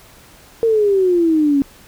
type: exponential sweep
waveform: sine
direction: down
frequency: 463.5 to 273.4 Hz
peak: -11 dBFS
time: 0.63-1.62 s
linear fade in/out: 0 ms
effects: pink hiss -45 dBFS RMS until 1.87 s